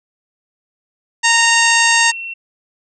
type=harmonic tone; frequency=924 Hz; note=A#5; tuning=16 cents flat; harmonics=1 / 2 / 3 / 4 / 5 / 6 / 7 / 8 / 9; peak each=-17 / -14 / -17 / -23 / -21 / -25 / -20 / -22 / -24 dBFS; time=1.23-2.12 s; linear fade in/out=20 ms
type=tone with pitch glide; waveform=sine; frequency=2794 to 2714 Hz; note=F7 to E7; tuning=0 to +50 cents; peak=-24 dBFS; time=1.29-2.34 s; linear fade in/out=10 ms; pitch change=-50 cents; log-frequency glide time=1.56-1.65 s
effects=none